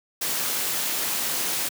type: noise with amplitude modulation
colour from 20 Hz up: white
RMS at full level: -24 dBFS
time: 0.21-1.69 s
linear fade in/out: 10 ms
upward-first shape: sine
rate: 263 Hz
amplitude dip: 50%
effects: high-pass 150 Hz 12 dB/octave